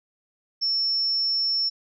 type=tone; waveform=sine; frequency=5400 Hz; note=E8; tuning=41 cents sharp; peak=-21 dBFS; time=0.61-1.7 s; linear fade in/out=20 ms; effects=none